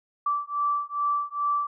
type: beating tone pair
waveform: sine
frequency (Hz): 1162 / 1164.4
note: D6 / D6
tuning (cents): -19 / -15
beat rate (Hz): 2.4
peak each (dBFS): -27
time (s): 0.26-1.67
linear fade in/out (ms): 5
effects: none